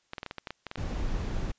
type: clicks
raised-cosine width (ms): 0.3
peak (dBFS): -20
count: 11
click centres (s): 0.134 / 0.182 / 0.231 / 0.263 / 0.311 / 0.383 / 0.472 / 0.506 / 0.667 / 0.714 / 0.757
type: noise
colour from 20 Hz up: brown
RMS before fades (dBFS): -31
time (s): 0.77-1.52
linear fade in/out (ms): 10
effects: white hiss -71 dBFS RMS until 1.58 s + resampled to 16000 Hz